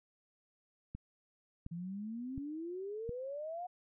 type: click train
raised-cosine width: 5 ms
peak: -30 dBFS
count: 4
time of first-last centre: 0.95-3.093 s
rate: 1.4 Hz
type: exponential sweep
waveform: sine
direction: up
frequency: 164.81 to 732 Hz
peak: -39 dBFS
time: 1.71-3.67 s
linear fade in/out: 10 ms
effects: none